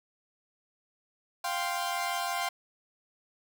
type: chord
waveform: sawtooth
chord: F suspended second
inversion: none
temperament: equal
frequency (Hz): 698.5 / 784 / 1046.5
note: F5 / G5 / C6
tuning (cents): 0 / 0 / 0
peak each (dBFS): -30 / -31 / -31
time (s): 1.44-2.49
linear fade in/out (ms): 5
effects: none